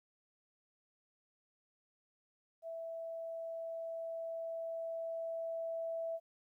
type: tone with level ramp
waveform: sine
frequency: 659.3 Hz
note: E5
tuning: in tune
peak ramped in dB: -41 to -36 dBFS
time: 2.62-6.2 s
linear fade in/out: 50 ms
effects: 13-bit